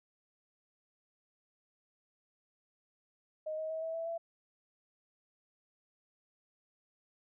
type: tone with pitch steps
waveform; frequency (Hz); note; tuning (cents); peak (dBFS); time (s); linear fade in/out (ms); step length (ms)
sine; 622.3 / 631.4 / 640.5 / 649.9 / 659.3 / 668.9; D#5 / D#5 / E5 / E5 / E5 / E5; 0 / +25 / -50 / -25 / 0 / +25; -35; 3.46-4.18; 10; 120
effects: none